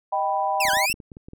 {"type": "chord", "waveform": "sine", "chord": "Eb augmented", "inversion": "none", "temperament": "equal", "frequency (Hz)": [622.3, 784, 987.8], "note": ["Eb5", "G5", "B5"], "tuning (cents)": [0, 0, 0], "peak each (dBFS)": [-28, -23, -26], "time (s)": [0.12, 0.86], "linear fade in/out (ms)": 10}
{"type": "linear two-way sweep", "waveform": "sawtooth", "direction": "down then up", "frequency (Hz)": [2794, 1467, 2794], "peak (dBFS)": -18, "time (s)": [0.6, 0.93], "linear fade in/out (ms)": 5, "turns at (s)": 0.71}
{"type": "clicks", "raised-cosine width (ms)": 3, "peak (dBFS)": -28, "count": 11, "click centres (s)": [0.653, 0.684, 0.734, 0.77, 0.9, 0.941, 1.002, 1.118, 1.169, 1.285, 1.334]}
{"effects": []}